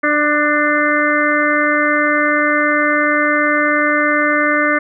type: harmonic tone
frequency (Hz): 296.9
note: D4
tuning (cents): +19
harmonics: 1 / 2 / 4 / 5 / 6 / 7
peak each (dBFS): -19 / -19 / -19 / -19 / -19 / -19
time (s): 0.03-4.79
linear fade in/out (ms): 10
effects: none